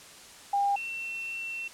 sine tone pair in turn, 803 / 2701 Hz, G5 / E7, +41 / +42 cents, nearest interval octave + major sixth, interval 2101 cents, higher second, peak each -23 / -33 dBFS, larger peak first, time 0.53-0.76 / 0.76-1.68 s, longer second, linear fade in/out 5 ms, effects white hiss -49 dBFS RMS until 1.73 s + low-pass 9000 Hz 12 dB/octave

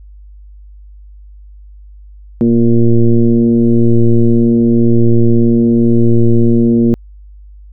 sine tone with frequency modulation, 116.54 Hz, A#2, in tune, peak -5 dBFS, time 2.41-6.94 s, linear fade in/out 0 ms, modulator 117 Hz, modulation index 2.1, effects added 50 Hz sine -33 dBFS peak until 7.72 s

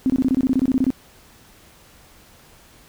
sine tone bursts, 261.6 Hz, C4, in tune, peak -14 dBFS, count 14, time 0.06-0.904 s, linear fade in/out 0 ms, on 38 ms, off 24 ms, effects pink hiss -50 dBFS RMS until 2.88 s

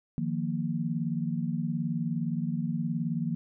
sine chord, Eb suspended second, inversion none, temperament equal, 155.56 / 174.61 / 233.1 Hz, Eb3 / F3 / Bb3, 0 / 0 / 0 cents, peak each -32 dBFS, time 0.18-3.35 s, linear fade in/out 0 ms, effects none

